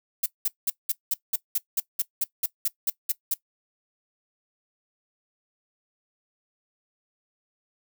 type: noise bursts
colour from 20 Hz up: violet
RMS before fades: -24 dBFS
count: 15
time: 0.23-3.34 s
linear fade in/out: 5 ms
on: 30 ms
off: 190 ms
effects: noise-tail reverb RT60 0.1 s tail -19 dB re dry